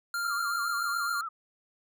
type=tone; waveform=square; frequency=1396 Hz; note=F6; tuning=1 cent flat; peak=-30 dBFS; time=0.14-1.21 s; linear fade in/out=2 ms
type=tone with vibrato; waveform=sine; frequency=1237 Hz; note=D#6; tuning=10 cents flat; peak=-33 dBFS; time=0.24-1.29 s; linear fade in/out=10 ms; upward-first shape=sine; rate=7.2 Hz; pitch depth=160 cents each way
effects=none